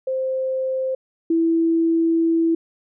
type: tone pair in turn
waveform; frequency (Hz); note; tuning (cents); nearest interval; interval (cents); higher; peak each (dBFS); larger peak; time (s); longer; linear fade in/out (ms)
sine; 523.3 / 329.7; C5 / E4; 0 / 0; minor sixth; 800; first; -20 / -15; second; 0.07-0.95 / 1.3-2.55; second; 5
effects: none